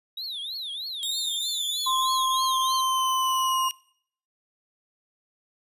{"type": "tone with vibrato", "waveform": "triangle", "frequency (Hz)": 3765, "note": "A#7", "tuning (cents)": 16, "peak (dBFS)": -30, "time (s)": [0.17, 2.81], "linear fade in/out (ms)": 5, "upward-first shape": "triangle", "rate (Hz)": 3.2, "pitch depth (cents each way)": 280}
{"type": "exponential sweep", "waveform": "sawtooth", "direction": "down", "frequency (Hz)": [3729, 2849], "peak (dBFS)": -25, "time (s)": [1.03, 3.71], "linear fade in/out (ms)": 0}
{"type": "tone", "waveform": "sine", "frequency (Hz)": 1045, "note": "C6", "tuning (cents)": -2, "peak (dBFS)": -23, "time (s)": [1.86, 3.69], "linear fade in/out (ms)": 10}
{"effects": ["noise-tail reverb RT60 0.6 s tail -22 dB re dry", "resampled to 32000 Hz"]}